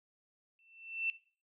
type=tone with exponential growth; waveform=sine; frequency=2680 Hz; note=E7; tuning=28 cents sharp; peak=-28 dBFS; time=0.59-1.1 s; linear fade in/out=1 ms; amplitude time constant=110 ms; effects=noise-tail reverb RT60 0.4 s tail -19 dB re dry